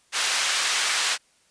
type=band-pass noise; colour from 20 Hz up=pink; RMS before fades=-24 dBFS; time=0.12-1.18 s; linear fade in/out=50 ms; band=1500 to 8500 Hz; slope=12 dB/octave; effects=white hiss -62 dBFS RMS until 1.5 s + resampled to 22050 Hz